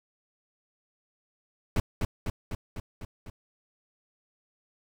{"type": "noise with echo", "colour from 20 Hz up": "brown", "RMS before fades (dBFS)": -24, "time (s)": [1.76, 1.8], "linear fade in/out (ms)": 2, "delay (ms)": 250, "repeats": 6, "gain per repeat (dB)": -3, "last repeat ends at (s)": 3.3, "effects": []}